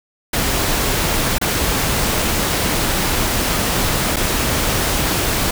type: noise with dropouts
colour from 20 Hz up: pink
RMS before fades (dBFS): -18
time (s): 0.33-5.51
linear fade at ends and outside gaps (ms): 5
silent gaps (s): 1.384-1.413 / 4.161-4.166
effects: none